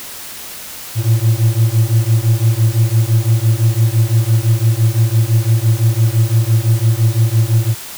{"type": "beating tone pair", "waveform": "triangle", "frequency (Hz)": [110, 115.9], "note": ["A2", "A#2"], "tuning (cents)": [0, -10], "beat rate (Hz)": 5.9, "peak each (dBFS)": -11, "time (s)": [0.95, 7.75], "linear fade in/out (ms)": 50, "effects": ["white hiss -30 dBFS RMS until 7.97 s"]}